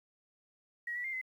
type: tone with pitch steps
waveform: sine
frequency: 1904 / 1953 / 2107 / 2047 Hz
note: A#6 / B6 / C7 / C7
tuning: +36 / -20 / +12 / -38 cents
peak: -35 dBFS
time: 0.87-1.214 s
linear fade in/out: 5 ms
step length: 86 ms
effects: 11-bit